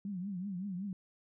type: tone with vibrato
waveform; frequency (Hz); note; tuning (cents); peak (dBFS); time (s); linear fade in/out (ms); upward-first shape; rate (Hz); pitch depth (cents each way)
sine; 190; F#3; +46; -36; 0.05-0.93; 2; triangle; 5.3; 170
effects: none